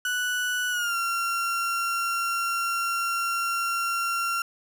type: tone with pitch glide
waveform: 35% pulse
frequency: 1480 to 1372.9 Hz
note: F#6 to F6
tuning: 0 to -30 cents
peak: -23 dBFS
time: 0.05-4.42 s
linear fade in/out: 2 ms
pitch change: -130 cents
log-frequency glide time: 0.7-0.96 s
effects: none